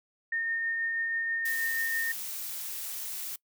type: tone with tremolo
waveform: sine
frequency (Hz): 1830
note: A#6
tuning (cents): -32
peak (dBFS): -27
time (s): 0.32-2.12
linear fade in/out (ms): 5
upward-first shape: triangle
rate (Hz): 6.2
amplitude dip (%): 25
type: noise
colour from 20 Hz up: blue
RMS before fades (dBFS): -37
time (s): 1.45-3.36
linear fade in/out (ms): 5
effects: noise-tail reverb RT60 0.1 s tail -23 dB re dry